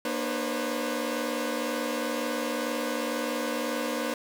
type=tone cluster; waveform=sawtooth; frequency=237.7 / 300.7 / 500 / 542 Hz; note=A#3 / D4 / B4 / C#5; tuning=+34 / +41 / +21 / -39 cents; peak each=-30 dBFS; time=0.05-4.14 s; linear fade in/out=2 ms; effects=none